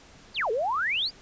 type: exponential two-way sweep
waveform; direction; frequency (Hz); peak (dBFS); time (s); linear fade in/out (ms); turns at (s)
sine; down then up; 5040 to 414.1 to 5040; -24; 0.34-1.11; 50; 0.51
effects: pink hiss -52 dBFS RMS until 1.21 s + resampled to 16000 Hz